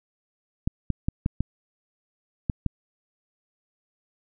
clicks, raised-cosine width 5 ms, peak -11 dBFS, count 7, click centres 0.675 / 0.903 / 1.085 / 1.261 / 1.406 / 2.498 / 2.663 s, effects none

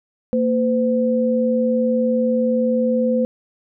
sine tone pair together, 230 / 509.4 Hz, A#3 / C5, -23 / -46 cents, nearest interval octave + major second, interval 1377 cents, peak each -18 dBFS, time 0.33-3.25 s, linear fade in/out 0 ms, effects none

